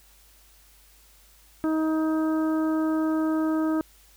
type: harmonic tone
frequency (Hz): 315.4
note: D#4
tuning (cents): +24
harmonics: 1 / 2 / 3 / 4 / 5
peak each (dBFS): -22 / -33 / -38 / -36 / -42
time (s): 1.64-3.81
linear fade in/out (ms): 0
effects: added 50 Hz sine -57 dBFS peak until 4.16 s + white hiss -57 dBFS RMS until 4.16 s